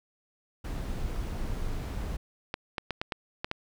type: noise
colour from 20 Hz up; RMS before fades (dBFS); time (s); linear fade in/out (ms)
brown; -33; 0.64-2.17; 10
type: clicks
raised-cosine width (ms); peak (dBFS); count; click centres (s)
0.3; -15; 7; 2.541 / 2.782 / 2.907 / 3.015 / 3.122 / 3.445 / 3.514
effects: none